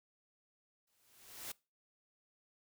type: noise with exponential growth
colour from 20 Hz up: white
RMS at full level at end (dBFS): -42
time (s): 0.87-1.52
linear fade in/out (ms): 5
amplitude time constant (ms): 140
effects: noise-tail reverb RT60 0.3 s tail -23 dB re dry